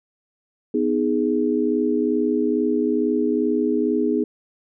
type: chord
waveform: sine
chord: G# minor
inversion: first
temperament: just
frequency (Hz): 249.2 / 311.5 / 415.3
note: B3 / D#4 / G#4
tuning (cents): +16 / +2 / 0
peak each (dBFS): -22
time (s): 0.74-4.24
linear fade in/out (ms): 5
effects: none